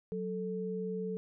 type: tone pair together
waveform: sine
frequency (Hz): 185 / 440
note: F#3 / A4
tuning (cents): 0 / 0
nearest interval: octave + minor third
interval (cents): 1500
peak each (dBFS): -37 / -36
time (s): 0.12-1.17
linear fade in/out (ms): 0
effects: none